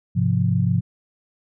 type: chord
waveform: sine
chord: F minor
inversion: first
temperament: equal with one note detuned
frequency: 103.83 / 130.44 / 174.61 Hz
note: Ab2 / C3 / F3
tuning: 0 / -5 / 0 cents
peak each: -21 dBFS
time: 0.15-0.81 s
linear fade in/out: 20 ms
effects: none